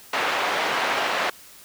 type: band-pass noise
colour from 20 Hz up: pink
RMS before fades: -24 dBFS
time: 0.13-1.3 s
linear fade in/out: 5 ms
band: 640 to 2700 Hz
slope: 12 dB/octave
effects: white hiss -47 dBFS RMS until 1.64 s